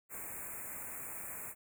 white band-stop noise, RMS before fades -44 dBFS, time 0.09-1.55 s, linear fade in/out 50 ms, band 2500 to 7100 Hz, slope 96 dB/octave, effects none

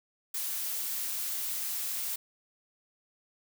blue noise, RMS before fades -34 dBFS, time 0.34-2.16 s, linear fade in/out 5 ms, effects none

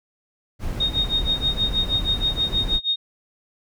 brown noise, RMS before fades -27 dBFS, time 0.59-2.8 s, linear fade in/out 50 ms
sine tone with tremolo, 3713 Hz, A#7, 8 cents flat, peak -17 dBFS, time 0.8-2.96 s, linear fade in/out 5 ms, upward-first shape sine, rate 6.3 Hz, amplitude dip 95%
effects none

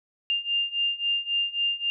sine beating tone pair, 2799 / 2802.7 Hz, F7 / F7, +3 / +5 cents, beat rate 3.7 Hz, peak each -28 / -26 dBFS, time 0.3-1.9 s, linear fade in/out 0 ms, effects none

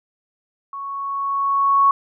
sine tone with level ramp, 1108.7 Hz, C#6, in tune, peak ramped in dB -28 to -10 dBFS, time 0.73-1.91 s, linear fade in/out 2 ms, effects none

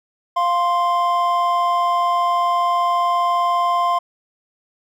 triangle tone pair together, 698.5 / 1046.6 Hz, F5 / C6, 0 / 0 cents, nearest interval perfect fifth, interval 700 cents, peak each -18 / -15 dBFS, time 0.36-3.99 s, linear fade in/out 10 ms, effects none

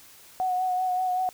sine tone with vibrato, 737 Hz, F#5, 7 cents flat, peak -23 dBFS, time 0.4-1.29 s, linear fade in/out 0 ms, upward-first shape sine, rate 5.2 Hz, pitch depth 24 cents each way, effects white hiss -51 dBFS RMS until 1.33 s

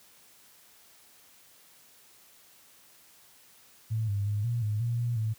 sine tone with pitch steps, 110.8 / 100.7 / 103.8 / 118.5 / 105.7 / 118.2 / 119.4 / 110 Hz, A2 / G2 / G#2 / A#2 / G#2 / A#2 / A#2 / A2, +13 / +47 / 0 / +29 / +31 / +24 / +42 / 0 cents, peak -26 dBFS, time 3.9-5.34 s, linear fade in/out 20 ms, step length 180 ms, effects white hiss -58 dBFS RMS until 5.38 s + high-pass 60 Hz 12 dB/octave

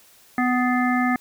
harmonic tone with a mistuned harmonic, 249.2 Hz, B3, 16 cents sharp, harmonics 1 / 3 / 5 / 7 / 8, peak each -20 / -25 / -27 / -28 / -29 dBFS, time 0.38-1.16 s, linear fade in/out 2 ms, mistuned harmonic 8, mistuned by +79 cents, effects white hiss -53 dBFS RMS until 1.2 s

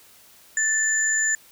sine tone pair together, 1760 / 7083 Hz, A6 / A8, 0 / +11 cents, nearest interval 2 octaves, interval 2411 cents, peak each -22 dBFS, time 0.57-1.35 s, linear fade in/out 2 ms, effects white hiss -52 dBFS RMS until 1.51 s

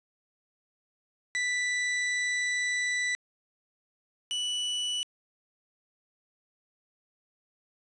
40% pulse tone pair in turn, 1975.5 / 2960 Hz, B6 / F#7, 0 / 0 cents, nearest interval perfect fifth, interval 700 cents, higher second, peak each -26 / -28 dBFS, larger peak first, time 1.35-3.15 / 4.31-5.03 s, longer first, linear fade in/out 0 ms, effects resampled to 22050 Hz + 9-bit

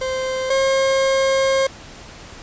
40% pulse tone pair in turn, 521 / 536.6 Hz, C5 / C5, -7 / +44 cents, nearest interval minor second, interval 51 cents, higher second, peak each -20 / -14 dBFS, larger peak second, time 0.01-0.5 / 0.5-1.67 s, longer second, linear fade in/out 5 ms, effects pink hiss -39 dBFS RMS until 2.42 s + resampled to 16000 Hz

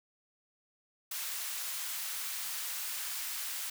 white high-pass noise, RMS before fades -38 dBFS, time 1.11-3.7 s, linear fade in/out 5 ms, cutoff 1100 Hz, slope 12 dB/octave, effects none

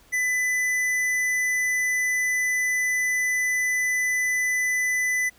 sine tone with tanh clipping, 2000 Hz, B6, 21 cents sharp, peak -23 dBFS, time 0.12-5.3 s, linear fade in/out 20 ms, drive 14 dB, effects pink hiss -56 dBFS RMS until 5.38 s

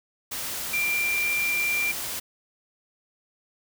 sine tone in noise, 2371 Hz, D7, 16 cents sharp, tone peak -23 dBFS, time 0.73-1.92 s, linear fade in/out 10 ms, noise white, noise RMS -32 dBFS, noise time 0.31-2.2 s, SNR +6 dB, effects none

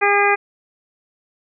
harmonic tone, 405.6 Hz, G#4, 41 cents flat, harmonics 1 / 2 / 3 / 4 / 5 / 6, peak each -19 / -18 / -21 / -21 / -20 / -21 dBFS, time 0.01-0.36 s, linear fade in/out 20 ms, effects none

